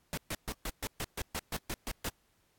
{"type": "noise bursts", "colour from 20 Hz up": "pink", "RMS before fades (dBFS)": -36, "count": 12, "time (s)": [0.13, 2.088], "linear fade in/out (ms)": 0, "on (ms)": 44, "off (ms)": 130, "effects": ["pink hiss -72 dBFS RMS until 2.58 s", "AAC 64 kbps"]}